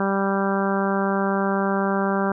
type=harmonic tone; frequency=196 Hz; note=G3; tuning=in tune; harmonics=1 / 2 / 3 / 4 / 5 / 6 / 7 / 8; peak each=-23 / -26 / -28 / -29 / -30 / -31 / -31 / -32 dBFS; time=0-2.32 s; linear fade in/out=2 ms; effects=none